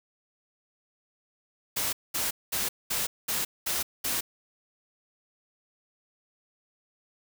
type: noise bursts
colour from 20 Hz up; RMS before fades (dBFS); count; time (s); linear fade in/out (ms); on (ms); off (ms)
white; -29; 7; 1.76-4.21; 10; 170; 210
effects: none